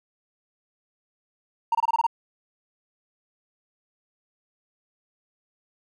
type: tone bursts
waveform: triangle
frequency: 923 Hz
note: A#5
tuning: 17 cents flat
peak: -15 dBFS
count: 7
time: 1.72-2.067 s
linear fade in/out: 5 ms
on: 29 ms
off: 24 ms
effects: tanh soft clip ceiling -14 dBFS